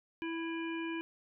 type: harmonic tone with a mistuned harmonic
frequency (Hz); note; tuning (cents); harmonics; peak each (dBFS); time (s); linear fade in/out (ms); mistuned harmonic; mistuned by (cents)
329.6; E4; 0; 1 / 3 / 5 / 7 / 9; -36 / -46 / -46 / -45 / -51; 0.22-1.01; 0; 7; +72
effects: none